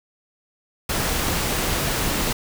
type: noise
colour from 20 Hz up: pink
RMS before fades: -23 dBFS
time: 0.89-2.33 s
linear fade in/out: 5 ms
effects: none